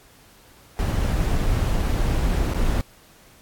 brown noise with dropouts, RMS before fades -21 dBFS, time 0.79-2.81 s, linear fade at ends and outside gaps 0 ms, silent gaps 1.462-1.467 / 2.536-2.545 s, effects pink hiss -52 dBFS RMS until 3.41 s + AAC 64 kbps

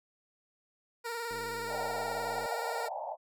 15% pulse tone with vibrato, 466.2 Hz, A#4, in tune, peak -29 dBFS, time 1.04-2.89 s, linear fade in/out 20 ms, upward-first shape square, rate 19 Hz, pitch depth 31 cents each way
click train, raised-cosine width 2 ms, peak -37 dBFS, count 117, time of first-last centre 1.31-2.459 s, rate 101 Hz
white band-pass noise, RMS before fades -38 dBFS, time 1.67-3.17 s, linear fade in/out 50 ms, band 560 to 920 Hz, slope 96 dB/octave
effects none

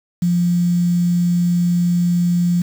sine tone with quantisation, 174.8 Hz, F3, 2 cents sharp, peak -13 dBFS, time 0.22-2.62 s, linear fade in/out 5 ms, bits 6, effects none

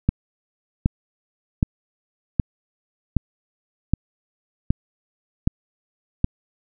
click train, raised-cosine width 5 ms, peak -4 dBFS, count 9, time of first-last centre 0.09-6.244 s, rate 1.3 Hz, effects none

